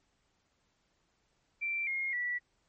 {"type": "tone with pitch steps", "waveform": "sine", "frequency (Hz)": [2349, 2142, 1952.6], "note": ["D7", "C7", "B6"], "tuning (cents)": [0, 40, -20], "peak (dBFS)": -31, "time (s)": [1.61, 2.39], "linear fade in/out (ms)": 20, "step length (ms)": 260, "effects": ["pink hiss -75 dBFS RMS until 2.68 s", "MP3 32 kbps"]}